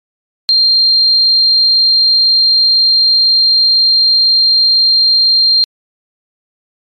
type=tone; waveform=sine; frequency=4186 Hz; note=C8; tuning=in tune; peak=-6 dBFS; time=0.49-5.64 s; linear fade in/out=0 ms; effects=MP3 64 kbps